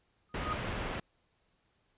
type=tone with exponential growth; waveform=sine; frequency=1244.5 Hz; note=D#6; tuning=in tune; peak=-29 dBFS; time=0.29-0.53 s; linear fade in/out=2 ms; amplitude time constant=52 ms
type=low-pass noise; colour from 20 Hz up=pink; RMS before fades=-37 dBFS; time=0.34-1 s; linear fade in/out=5 ms; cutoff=3200 Hz; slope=24 dB/octave
effects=pink hiss -74 dBFS RMS until 1.97 s + resampled to 8000 Hz